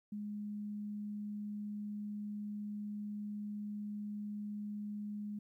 sine tone, 207.9 Hz, G#3, 2 cents sharp, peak -39 dBFS, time 0.12-5.39 s, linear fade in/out 5 ms, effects 13-bit

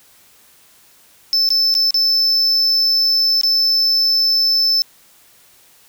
triangle tone with dropouts, 5274 Hz, E8, in tune, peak -11 dBFS, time 1.33-4.82 s, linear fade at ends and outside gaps 0 ms, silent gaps 1.49-1.504 / 1.741-1.751 / 1.907-1.943 / 3.412-3.434 s, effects white hiss -50 dBFS RMS until 5.88 s

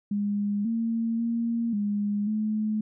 sine tone with pitch steps, 204.4 / 228.3 / 232.1 / 205.4 / 214.8 Hz, G#3 / A#3 / A#3 / G#3 / A3, -27 / -36 / -7 / -19 / -41 cents, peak -24 dBFS, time 0.11-2.81 s, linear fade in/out 5 ms, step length 540 ms, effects none

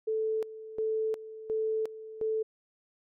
sine tone with tremolo, 438.9 Hz, A4, 4 cents flat, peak -27 dBFS, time 0.07-2.43 s, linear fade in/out 10 ms, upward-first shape square, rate 1.4 Hz, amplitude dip 80%, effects none

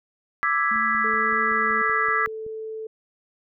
sine chord, E dominant seventh, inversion third, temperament equal, 1174.7 / 1318.5 / 1661.2 / 1975.5 Hz, D6 / E6 / G#6 / B6, 0 / 0 / 0 / 0 cents, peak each -25 dBFS, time 0.43-2.26 s, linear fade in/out 0 ms
sine tone with vibrato, 220.5 Hz, A3, 4 cents sharp, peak -33 dBFS, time 0.71-1.82 s, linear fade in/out 5 ms, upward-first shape sine, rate 1.8 Hz, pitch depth 17 cents each way
click train, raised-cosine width 3 ms, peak -33 dBFS, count 10, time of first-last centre 0.76-2.465 s, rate 5.28 Hz
sine tone, 439.6 Hz, A4, 2 cents flat, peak -30 dBFS, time 1.04-2.87 s, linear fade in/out 5 ms
effects none

